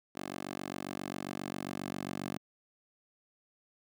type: tone with high-pass filter sweep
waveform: 10% pulse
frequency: 47.44 Hz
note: F#1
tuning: 44 cents sharp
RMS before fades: -40 dBFS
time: 0.15-2.38 s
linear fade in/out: 10 ms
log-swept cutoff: 320 to 210 Hz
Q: 1.1
effects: none